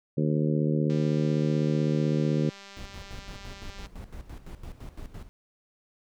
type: harmonic tone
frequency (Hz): 75.9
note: D#2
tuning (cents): -42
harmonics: 2 / 3 / 4 / 5 / 6 / 7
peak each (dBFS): -25 / -29 / -31 / -33 / -35 / -36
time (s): 0.17-2.5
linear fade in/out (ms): 10
type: click train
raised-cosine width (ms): 0.2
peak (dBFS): -29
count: 587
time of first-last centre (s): 0.9-3.86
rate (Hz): 198
type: noise with tremolo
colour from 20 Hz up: brown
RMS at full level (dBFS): -39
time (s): 2.77-5.29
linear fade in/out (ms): 0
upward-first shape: square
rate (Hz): 5.9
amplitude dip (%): 70
effects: none